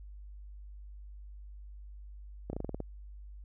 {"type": "slowing click train", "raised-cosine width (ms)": 2, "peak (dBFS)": -23, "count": 8, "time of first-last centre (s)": [2.5, 2.803], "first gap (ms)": 31, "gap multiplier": 1.11, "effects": ["added 50 Hz sine -45 dBFS peak until 3.44 s"]}